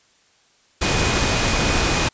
sine tone in noise, 2482 Hz, D#7, 5 cents flat, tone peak -29 dBFS, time 0.81-2.09 s, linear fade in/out 10 ms, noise pink, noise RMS -19 dBFS, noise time 0.81-2.09 s, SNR -13 dB, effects white hiss -58 dBFS RMS until 2.13 s + resampled to 16000 Hz

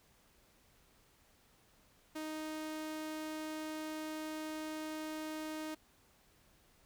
sawtooth tone, 311.1 Hz, D#4, in tune, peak -36 dBFS, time 2.15-5.75 s, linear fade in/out 10 ms, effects pink hiss -68 dBFS RMS until 6.85 s

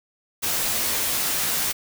white noise with comb filter, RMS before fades -24 dBFS, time 0.42-1.73 s, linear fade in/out 20 ms, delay 15 ms, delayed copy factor -0.55, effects none

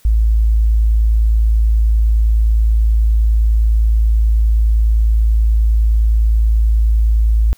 sine tone, 54.8 Hz, A1, 6 cents flat, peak -9 dBFS, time 0.05-7.53 s, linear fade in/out 0 ms, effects white hiss -51 dBFS RMS until 7.57 s

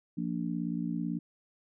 harmonic tone, 58 Hz, A#1, 8 cents flat, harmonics 3 / 4 / 5, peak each -34 / -35 / -36 dBFS, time 0.17-1.19 s, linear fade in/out 10 ms, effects none

